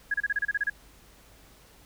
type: tone bursts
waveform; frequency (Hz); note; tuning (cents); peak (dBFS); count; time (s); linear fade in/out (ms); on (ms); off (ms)
sine; 1661.2; G#6; 0; -23; 10; 0.11-0.699; 5; 31; 31
effects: added 50 Hz sine -58 dBFS peak until 1.85 s + pink hiss -56 dBFS RMS until 1.85 s